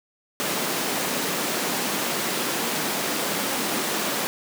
pink high-pass noise, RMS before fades -26 dBFS, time 0.4-4.27 s, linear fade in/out 0 ms, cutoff 190 Hz, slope 24 dB/octave, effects none

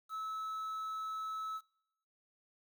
triangle tone with quantisation, 1300 Hz, E6, 24 cents flat, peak -36 dBFS, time 0.09-1.61 s, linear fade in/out 50 ms, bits 10, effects noise-tail reverb RT60 0.8 s tail -24 dB re dry

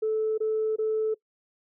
sine tone bursts, 436.4 Hz, A4, 14 cents flat, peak -22 dBFS, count 3, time 0.02-1.144 s, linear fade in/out 10 ms, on 360 ms, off 22 ms, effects noise-tail reverb RT60 0.1 s tail -23 dB re dry + tanh soft clip ceiling -19 dBFS

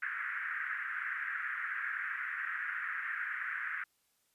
white band-pass noise, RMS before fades -38 dBFS, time 0.02-3.84 s, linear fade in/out 5 ms, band 1400 to 1900 Hz, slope 48 dB/octave, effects white hiss -75 dBFS RMS until 4.34 s + resampled to 32000 Hz

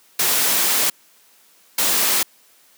white noise bursts at uneven times, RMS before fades -18 dBFS, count 2, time 0.19-0.9 / 1.78-2.23 s, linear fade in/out 5 ms, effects white hiss -54 dBFS RMS until 2.77 s + high-pass 200 Hz 12 dB/octave

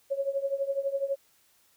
sine tone with tremolo, 551 Hz, C#5, 11 cents flat, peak -23 dBFS, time 0.1-1.16 s, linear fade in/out 20 ms, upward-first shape triangle, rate 12 Hz, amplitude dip 90%, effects white hiss -65 dBFS RMS until 1.76 s

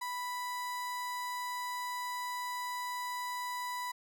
35% pulse tone, 987.8 Hz, B5, in tune, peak -34 dBFS, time 0.01-3.92 s, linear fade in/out 10 ms, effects none

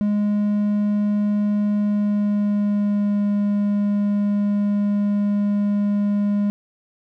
triangle tone with pitch glide, 207.1 to 204.5 Hz, G#3 to G#3, -5 to -26 cents, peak -15 dBFS, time 0.01-6.5 s, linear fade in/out 0 ms, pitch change -21 cents, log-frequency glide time 1.79-3.25 s, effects none

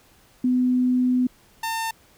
sine / sawtooth tone pair in turn, 251.3 / 899.9 Hz, B3 / A5, +30 / +39 cents, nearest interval octave + minor seventh, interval 2209 cents, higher second, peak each -17 / -21 dBFS, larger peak first, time 0.44-1.27 / 1.63-1.91 s, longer first, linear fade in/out 5 ms, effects pink hiss -56 dBFS RMS until 2.17 s

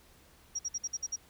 sine tone bursts, 5680 Hz, F8, 28 cents sharp, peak -31 dBFS, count 7, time 0.55-1.162 s, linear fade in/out 10 ms, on 42 ms, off 53 ms, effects added 69 Hz sine -66 dBFS peak until 1.29 s + pink hiss -61 dBFS RMS until 1.29 s

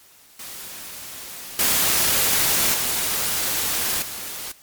white noise with level steps, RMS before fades -36 / -19 / -23 / -32 dBFS, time 0.39-4.52 s, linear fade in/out 5 ms, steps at 1.59 / 2.74 / 4.02 s, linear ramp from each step 2 ms, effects white hiss -51 dBFS RMS until 4.62 s + MP3 96 kbps

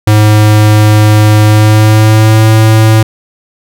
square tone with pitch glide, 106.5 to 110 Hz, G#2 to A2, +44 to 0 cents, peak -3 dBFS, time 0.07-3.03 s, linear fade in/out 5 ms, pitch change +56 cents, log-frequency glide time 1.45-2.48 s, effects none

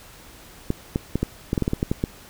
clicks, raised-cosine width 3 ms, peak -8 dBFS, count 12, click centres 0.704 / 0.959 / 1.156 / 1.23 / 1.531 / 1.578 / 1.623 / 1.679 / 1.734 / 1.829 / 1.915 / 2.039 s, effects pink hiss -46 dBFS RMS until 2.29 s

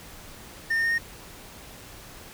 triangle tone with pitch steps, 1811 / 1824.7 / 1838.4 / 1852.3 Hz, A6 / A#6 / A#6 / A#6, +49 / -37 / -25 / -12 cents, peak -20 dBFS, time 0.7-0.984 s, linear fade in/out 10 ms, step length 71 ms, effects pink hiss -45 dBFS RMS until 2.33 s

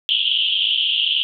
white band-pass noise, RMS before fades -19 dBFS, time 0.09-1.23 s, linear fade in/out 0 ms, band 2900 to 3300 Hz, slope 96 dB/octave, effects none

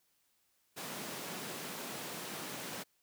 pink high-pass noise, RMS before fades -43 dBFS, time 0.76-2.84 s, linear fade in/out 20 ms, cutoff 160 Hz, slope 24 dB/octave, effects white hiss -75 dBFS RMS until 3.02 s

